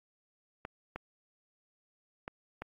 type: clicks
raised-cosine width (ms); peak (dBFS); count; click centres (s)
0.5; -24; 4; 0.651 / 0.96 / 2.279 / 2.62
effects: AAC 48 kbps